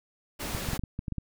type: noise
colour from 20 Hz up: pink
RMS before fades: -35 dBFS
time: 0.39-0.78 s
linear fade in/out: 20 ms
type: clicks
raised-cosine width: 5 ms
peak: -20 dBFS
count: 9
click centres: 0.549 / 0.688 / 0.733 / 0.794 / 0.837 / 0.991 / 1.082 / 1.123 / 1.183 s
effects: none